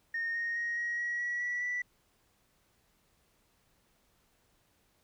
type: tone with pitch steps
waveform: sine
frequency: 1842 / 1859.1 / 1876.4 / 1893.8 / 1911.4 / 1929.1 / 1947 / 1965.1 Hz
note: A#6 / A#6 / A#6 / A#6 / A#6 / B6 / B6 / B6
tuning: -21 / -5 / +11 / +27 / +43 / -41 / -25 / -9 cents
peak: -30 dBFS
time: 0.14-1.82 s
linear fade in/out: 5 ms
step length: 210 ms
effects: tanh soft clip ceiling -28 dBFS + pink hiss -71 dBFS RMS until 5.03 s